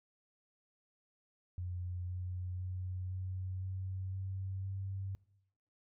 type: tone with pitch steps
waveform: sine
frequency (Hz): 89.6 / 90.75 / 91.91 / 93.08 / 94.27 / 95.48 / 96.7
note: F2 / F#2 / F#2 / F#2 / F#2 / G2 / G2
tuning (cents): +45 / -33 / -11 / +11 / +33 / -45 / -23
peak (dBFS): -37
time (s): 1.58-5.15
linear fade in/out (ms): 0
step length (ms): 510
effects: noise-tail reverb RT60 0.8 s tail -22 dB re dry